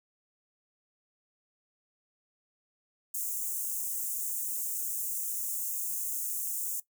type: high-pass noise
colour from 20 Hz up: white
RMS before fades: -34 dBFS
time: 3.14-6.8 s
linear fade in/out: 5 ms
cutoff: 6600 Hz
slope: 48 dB/octave
effects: noise-tail reverb RT60 0.1 s tail -17 dB re dry

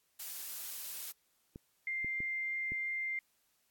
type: noise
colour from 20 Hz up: blue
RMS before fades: -42 dBFS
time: 0.19-1.12 s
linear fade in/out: 10 ms
type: clicks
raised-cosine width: 3 ms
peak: -33 dBFS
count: 4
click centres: 1.559 / 2.046 / 2.204 / 2.72 s
type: tone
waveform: sine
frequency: 2099 Hz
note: C7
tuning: 5 cents sharp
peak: -34 dBFS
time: 1.87-3.19 s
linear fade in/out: 2 ms
effects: white hiss -75 dBFS RMS until 3.7 s + AAC 64 kbps

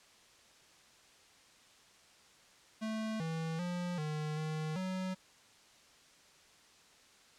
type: tone with pitch steps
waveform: square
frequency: 219.3 / 162.2 / 177 / 152.8 / 155.6 / 186.6 Hz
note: A3 / E3 / F3 / D#3 / D#3 / F#3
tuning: -6 / -28 / +23 / -31 / 0 / +15 cents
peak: -36 dBFS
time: 2.81-5.15 s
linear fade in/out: 20 ms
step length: 390 ms
effects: white hiss -62 dBFS RMS until 7.38 s + low-pass 7000 Hz 12 dB/octave

